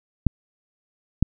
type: clicks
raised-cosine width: 5 ms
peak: -4 dBFS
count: 2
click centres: 0.267 / 1.226 s
effects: none